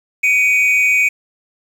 triangle tone pair together, 2267 / 2480 Hz, C#7 / D#7, +38 / -6 cents, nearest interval major second, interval 156 cents, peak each -12 dBFS, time 0.23-1.09 s, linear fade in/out 10 ms, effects 7-bit

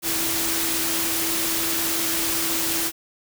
sine tone in noise, 329.6 Hz, E4, in tune, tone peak -31 dBFS, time 0.02-2.92 s, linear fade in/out 50 ms, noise white, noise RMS -24 dBFS, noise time 0.02-2.92 s, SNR -10 dB, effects none

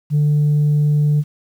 sine tone, 148.3 Hz, D3, 17 cents sharp, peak -10 dBFS, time 0.1-1.24 s, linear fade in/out 50 ms, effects tanh soft clip ceiling -10 dBFS + 8-bit

